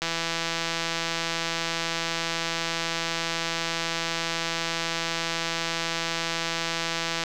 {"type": "click train", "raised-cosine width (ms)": 0.2, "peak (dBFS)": -10, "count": 1199, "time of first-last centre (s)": [0.02, 7.237], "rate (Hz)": 166, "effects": []}